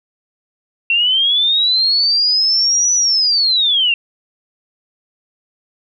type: linear two-way sweep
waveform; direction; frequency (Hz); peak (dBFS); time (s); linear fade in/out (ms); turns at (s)
sine; up then down; 2700 to 5970 to 2700; -11; 0.9-3.94; 2; 2.94
effects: none